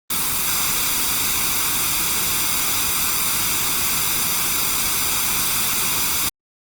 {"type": "noise with comb filter", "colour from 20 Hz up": "white", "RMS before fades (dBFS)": -20, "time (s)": [0.1, 6.29], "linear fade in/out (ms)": 5, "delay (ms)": 0.83, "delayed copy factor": 0.6, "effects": ["Opus 24 kbps"]}